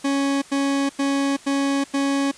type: tone bursts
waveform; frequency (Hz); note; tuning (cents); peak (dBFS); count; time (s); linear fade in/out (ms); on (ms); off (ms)
40% pulse; 277.2; C#4; 0; -18; 5; 0.04-2.316; 10; 380; 94
effects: white hiss -45 dBFS RMS until 2.37 s + resampled to 22050 Hz